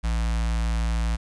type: tone with notch filter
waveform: square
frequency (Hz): 56.4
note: A1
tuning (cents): +44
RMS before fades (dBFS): -24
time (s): 0.03-1.17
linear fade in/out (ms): 20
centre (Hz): 380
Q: 0.79
effects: resampled to 22050 Hz + 10-bit